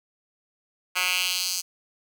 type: tone with high-pass filter sweep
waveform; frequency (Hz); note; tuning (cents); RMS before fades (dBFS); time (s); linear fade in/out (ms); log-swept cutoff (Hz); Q
10% pulse; 182.2; F#3; -26; -26; 0.95-1.62; 20; 1800 to 5800; 2
effects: none